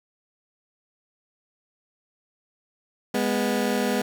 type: tone pair together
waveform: 20% pulse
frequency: 205.9 / 246.7 Hz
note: G#3 / B3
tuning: -15 / -2 cents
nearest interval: minor third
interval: 313 cents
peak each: -20 dBFS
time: 3.14-4.02 s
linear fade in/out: 5 ms
effects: none